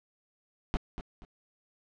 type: noise with echo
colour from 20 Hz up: brown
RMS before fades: -27 dBFS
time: 0.74-0.77 s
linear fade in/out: 0 ms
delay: 240 ms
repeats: 2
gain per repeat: -11 dB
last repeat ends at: 1.25 s
effects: low-pass 4000 Hz 12 dB/octave